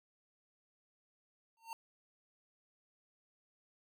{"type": "tone with exponential growth", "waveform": "square", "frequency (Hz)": 910, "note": "A#5", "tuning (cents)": -42, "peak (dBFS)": -39, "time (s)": [1.57, 1.73], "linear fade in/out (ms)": 1, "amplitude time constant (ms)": 34, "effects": []}